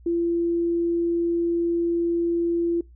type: tone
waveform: sine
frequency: 340.3 Hz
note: F4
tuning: 45 cents flat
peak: -20 dBFS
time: 0.06-2.81 s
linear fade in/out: 5 ms
effects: noise-tail reverb RT60 0.2 s tail -23 dB re dry + added 60 Hz sine -46 dBFS peak until 2.95 s